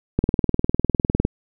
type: click train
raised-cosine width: 3 ms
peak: -4 dBFS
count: 22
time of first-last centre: 0.19-1.251 s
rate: 19.8 Hz
effects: none